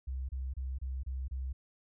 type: tone bursts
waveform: sine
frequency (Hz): 65.3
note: C2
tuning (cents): -3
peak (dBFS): -34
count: 6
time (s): 0.07-1.53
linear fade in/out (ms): 10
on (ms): 220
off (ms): 28
effects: none